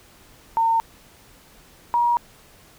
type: tone pair in turn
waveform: sine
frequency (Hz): 910 / 952.4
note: A#5 / A#5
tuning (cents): -42 / +37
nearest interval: minor second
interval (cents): 79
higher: second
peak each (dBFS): -16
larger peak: neither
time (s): 0.57-0.8 / 1.94-2.17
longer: neither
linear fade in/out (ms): 0
effects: pink hiss -51 dBFS RMS until 2.78 s